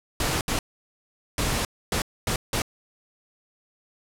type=noise bursts at uneven times; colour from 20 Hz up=pink; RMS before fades=-25 dBFS; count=6; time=0.2-0.41 / 0.48-0.59 / 1.38-1.65 / 1.92-2.02 / 2.27-2.36 / 2.53-2.62 s; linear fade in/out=2 ms; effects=low-pass 12000 Hz 12 dB/octave